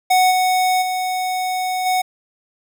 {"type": "tone with level steps", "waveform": "square", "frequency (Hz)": 740, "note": "F#5", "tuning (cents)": 0, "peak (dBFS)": [-12, -15, -20, -16], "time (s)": [0.1, 2.02], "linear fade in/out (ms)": 10, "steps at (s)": [0.3, 0.81, 1.85], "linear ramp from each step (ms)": 20, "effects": []}